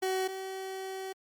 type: tone pair in turn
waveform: 30% pulse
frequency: 376.9 / 381.5 Hz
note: F#4 / G4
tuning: +32 / -47 cents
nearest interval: unison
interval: 21 cents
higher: second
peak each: -26 / -34 dBFS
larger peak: first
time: 0.02-0.28 / 0.28-1.13 s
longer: second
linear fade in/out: 10 ms
effects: Opus 48 kbps